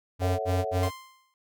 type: tone bursts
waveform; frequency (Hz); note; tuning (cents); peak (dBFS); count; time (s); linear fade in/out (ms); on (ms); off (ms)
square; 91.5; F#2; -19; -25; 3; 0.19-0.91; 50; 200; 60
type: chord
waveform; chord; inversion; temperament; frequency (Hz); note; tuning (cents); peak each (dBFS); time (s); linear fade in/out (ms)
sine; F# minor seventh; first; equal with one note detuned; 440 / 554.4 / 659.3 / 747.3; A4 / C#5 / E5 / F#5; 0 / 0 / 0 / +17; -34; 0.21-0.89; 10
type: tone with exponential decay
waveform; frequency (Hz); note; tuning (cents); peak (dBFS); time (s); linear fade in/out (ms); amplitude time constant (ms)
sawtooth; 1046.5; C6; 0; -28; 0.83-1.34; 1; 110
effects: none